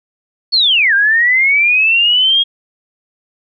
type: linear two-way sweep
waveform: sine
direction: down then up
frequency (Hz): 4474 to 1571 to 3288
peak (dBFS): -8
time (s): 0.52-2.44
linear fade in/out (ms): 20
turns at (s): 0.94
effects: none